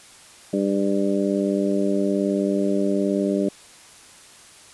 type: harmonic tone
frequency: 98.9 Hz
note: G2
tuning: 16 cents sharp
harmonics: 2 / 3 / 4 / 5 / 6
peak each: -23 / -24 / -25 / -32 / -27 dBFS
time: 0.53-3.49 s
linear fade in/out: 5 ms
effects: white hiss -47 dBFS RMS until 4.73 s + resampled to 24000 Hz